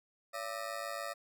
20% pulse ring-modulated tone, 622.3 Hz, D#5, in tune, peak -30 dBFS, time 0.33-1.14 s, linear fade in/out 20 ms, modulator 53.4 Hz, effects none

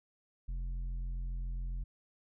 sine tone with tanh clipping, 43.65 Hz, F1, in tune, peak -36 dBFS, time 0.48-1.84 s, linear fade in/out 10 ms, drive 7 dB, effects none

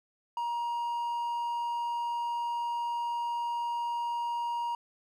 triangle tone, 946 Hz, A#5, 25 cents sharp, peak -28 dBFS, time 0.37-4.75 s, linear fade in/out 2 ms, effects none

